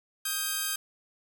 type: tone pair together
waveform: 5% pulse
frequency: 1258.8 / 1586 Hz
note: D#6 / G6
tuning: +20 / +20 cents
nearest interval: major third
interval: 400 cents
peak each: -23 / -19 dBFS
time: 0.25-0.76 s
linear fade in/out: 5 ms
effects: none